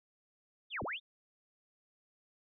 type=linear two-way sweep; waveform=sine; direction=down then up; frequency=3738 to 33.84 to 3738 Hz; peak=-36 dBFS; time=0.7-1 s; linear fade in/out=50 ms; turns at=0.83 s; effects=none